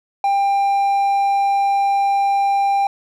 triangle tone, 795 Hz, G5, 24 cents sharp, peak -12 dBFS, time 0.24-2.87 s, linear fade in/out 2 ms, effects none

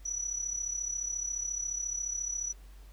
sine tone with amplitude modulation, 5900 Hz, F#8, 6 cents flat, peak -29 dBFS, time 0.05-2.53 s, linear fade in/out 10 ms, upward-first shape sine, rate 34.3 Hz, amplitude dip 70%, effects added 48 Hz sine -48 dBFS peak until 2.92 s + pink hiss -62 dBFS RMS until 2.92 s

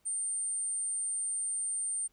sine tone, 8900 Hz, C#9, 6 cents sharp, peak -31 dBFS, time 0.05-2.08 s, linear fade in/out 20 ms, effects pink hiss -72 dBFS RMS until 2.12 s

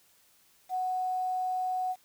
sine tone with quantisation, 740 Hz, F#5, in tune, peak -28 dBFS, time 0.69-1.96 s, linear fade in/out 50 ms, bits 9, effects white hiss -64 dBFS RMS until 2.04 s

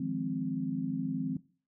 sine chord, F minor seventh, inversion third, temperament equal with one note detuned, 155.56 / 174.61 / 207.7 / 260.9 Hz, Eb3 / F3 / Ab3 / C4, 0 / 0 / 0 / -5 cents, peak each -38 / -37 / -38 / -33 dBFS, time 0-1.37 s, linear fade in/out 5 ms, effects noise-tail reverb RT60 0.4 s tail -19 dB re dry

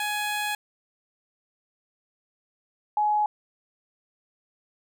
15% pulse / sine tone pair in turn, 837 / 841.8 Hz, G#5 / G#5, +13 / +23 cents, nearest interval unison, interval 10 cents, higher second, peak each -20 dBFS, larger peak neither, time 0-0.55 / 2.97-3.26 s, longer first, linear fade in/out 2 ms, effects none

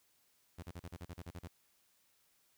sawtooth tone bursts, 87.31 Hz, F2, in tune, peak -40 dBFS, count 11, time 0.58-1.479 s, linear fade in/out 10 ms, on 49 ms, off 36 ms, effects white hiss -73 dBFS RMS until 2.57 s

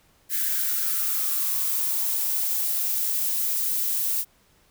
violet noise with high-pass filter sweep, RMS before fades -25 dBFS, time 0.29-4.25 s, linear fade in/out 50 ms, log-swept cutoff 1700 to 400 Hz, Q 5.2, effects pink hiss -61 dBFS RMS until 4.7 s

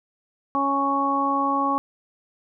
harmonic tone, 277.2 Hz, C#4, in tune, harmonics 1 / 2 / 3 / 4, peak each -26 / -31 / -26 / -22 dBFS, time 0.55-1.78 s, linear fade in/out 0 ms, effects none

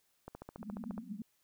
click train, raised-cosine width 1 ms, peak -31 dBFS, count 11, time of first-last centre 0.28-0.979 s, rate 14.3 Hz
pink band-pass noise, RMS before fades -44 dBFS, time 0.58-1.22 s, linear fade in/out 2 ms, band 190 to 240 Hz, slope 96 dB/octave
effects white hiss -75 dBFS RMS until 1.43 s

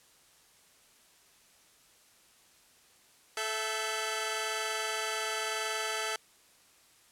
10% pulse tone cluster, 435.7 / 664 / 1536 Hz, A4 / E5 / G6, -17 / +12 / -36 cents, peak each -27 / -28 / -29 dBFS, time 3.37-6.16 s, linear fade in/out 2 ms, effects white hiss -62 dBFS RMS until 7.11 s + low-pass 11000 Hz 12 dB/octave

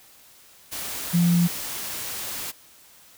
sine tone in noise, 173 Hz, F3, 16 cents flat, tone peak -16 dBFS, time 1.13-1.48 s, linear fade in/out 20 ms, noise white, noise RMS -32 dBFS, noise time 0.71-2.52 s, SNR +13 dB, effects white hiss -52 dBFS RMS until 3.17 s

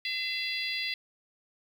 harmonic tone with a mistuned harmonic, 680 Hz, F5, 46 cents flat, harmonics 3 / 4 / 5 / 6 / 7, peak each -35 / -36 / -37 / -38 / -38 dBFS, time 0.05-0.94 s, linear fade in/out 2 ms, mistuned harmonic 4, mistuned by -19 cents, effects 9-bit

